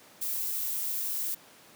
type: noise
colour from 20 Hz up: violet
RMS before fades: -32 dBFS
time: 0.21-1.35 s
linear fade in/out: 10 ms
effects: pink hiss -54 dBFS RMS until 1.75 s + high-pass 200 Hz 12 dB/octave